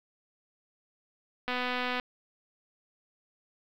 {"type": "click train", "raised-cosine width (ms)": 0.3, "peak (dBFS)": -16, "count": 130, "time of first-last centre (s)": [1.48, 1.998], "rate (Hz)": 249, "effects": ["low-pass 4000 Hz 12 dB/octave", "9-bit"]}